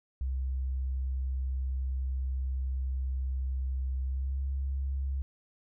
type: tone with pitch glide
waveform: sine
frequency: 65.3 to 67.68 Hz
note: C2 to C#2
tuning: -3 to -41 cents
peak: -29 dBFS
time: 0.21-5.22 s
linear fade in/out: 0 ms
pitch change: +62 cents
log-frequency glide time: 4.04-4.41 s
effects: none